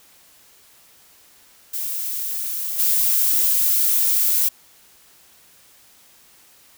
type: noise with level steps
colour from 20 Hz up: violet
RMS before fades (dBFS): -26 / -18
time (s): 1.73-4.49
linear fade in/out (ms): 10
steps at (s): 2.78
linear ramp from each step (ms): 20
effects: white hiss -52 dBFS RMS until 6.77 s